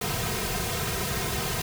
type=noise with comb filter; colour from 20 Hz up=pink; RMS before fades=-29 dBFS; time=0.01-1.62 s; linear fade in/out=5 ms; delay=3.5 ms; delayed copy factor=-0.9; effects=none